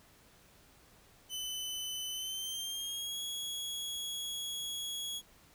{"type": "tone with pitch glide", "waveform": "sawtooth", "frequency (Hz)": [3023, 3335], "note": ["F#7", "G#7"], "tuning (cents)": [36, 7], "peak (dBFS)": -34, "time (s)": [1.29, 5.22], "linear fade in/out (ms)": 50, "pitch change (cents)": 171, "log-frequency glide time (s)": [2.11, 3.21], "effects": ["pink hiss -62 dBFS RMS until 5.54 s"]}